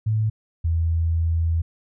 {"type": "tone pair in turn", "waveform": "sine", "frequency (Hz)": [108.9, 82.51], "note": ["A2", "E2"], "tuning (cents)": [-17, 2], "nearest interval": "perfect fourth", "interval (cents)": 481, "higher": "first", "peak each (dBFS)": -18, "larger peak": "neither", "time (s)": [[0.06, 0.3], [0.64, 1.62]], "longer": "second", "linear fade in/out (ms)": 10, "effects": []}